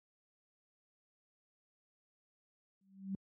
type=tone with exponential growth; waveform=sine; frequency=193.4 Hz; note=G3; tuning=23 cents flat; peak=-33 dBFS; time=2.81-3.15 s; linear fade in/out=2 ms; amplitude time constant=72 ms; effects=high-pass 100 Hz 12 dB/octave